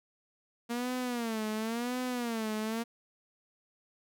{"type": "tone with vibrato", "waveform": "sawtooth", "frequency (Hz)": 233.1, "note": "A#3", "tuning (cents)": 0, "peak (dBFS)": -28, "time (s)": [0.69, 2.84], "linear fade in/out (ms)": 20, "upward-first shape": "sine", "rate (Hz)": 0.94, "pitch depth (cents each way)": 140, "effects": []}